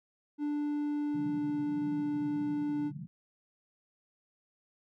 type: tone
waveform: triangle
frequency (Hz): 294.1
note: D4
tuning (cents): +3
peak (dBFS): -28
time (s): 0.38-2.92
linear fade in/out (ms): 50
type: band-pass noise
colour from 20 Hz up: pink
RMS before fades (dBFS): -44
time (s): 1.14-3.07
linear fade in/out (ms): 0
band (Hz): 140 to 190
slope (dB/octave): 48
effects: none